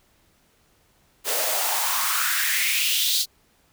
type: noise with high-pass filter sweep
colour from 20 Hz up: white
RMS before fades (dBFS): -23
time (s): 1.24-3.26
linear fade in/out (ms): 50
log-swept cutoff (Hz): 450 to 4300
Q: 4.1
effects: pink hiss -62 dBFS RMS until 3.72 s